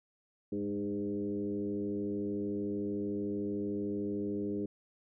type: tone with frequency modulation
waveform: sine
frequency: 306.7 Hz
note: D#4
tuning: 25 cents flat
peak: -32 dBFS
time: 0.52-4.66 s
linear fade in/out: 5 ms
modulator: 100 Hz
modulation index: 1.3
effects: none